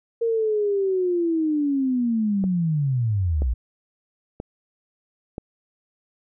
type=linear sweep; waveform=sine; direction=down; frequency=466.2 to 55 Hz; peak=-19 dBFS; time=0.21-3.54 s; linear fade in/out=10 ms
type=click train; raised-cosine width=2 ms; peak=-17 dBFS; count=4; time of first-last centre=2.44-5.381 s; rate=1.02 Hz
effects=none